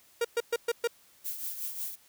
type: tone bursts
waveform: 45% pulse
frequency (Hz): 469.4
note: A#4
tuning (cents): +12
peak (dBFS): -25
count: 5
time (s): 0.21-0.875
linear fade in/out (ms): 5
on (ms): 37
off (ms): 120
type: noise with tremolo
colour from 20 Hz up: violet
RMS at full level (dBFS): -34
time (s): 1.24-1.96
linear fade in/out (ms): 20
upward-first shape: triangle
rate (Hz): 5.5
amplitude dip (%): 65
effects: white hiss -61 dBFS RMS until 2.08 s